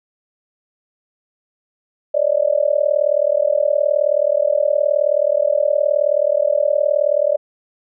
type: tone with amplitude modulation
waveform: sine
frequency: 587.3 Hz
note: D5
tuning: in tune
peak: -9 dBFS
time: 2.14-7.37 s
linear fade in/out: 10 ms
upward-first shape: sine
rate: 39 Hz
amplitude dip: 100%
effects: none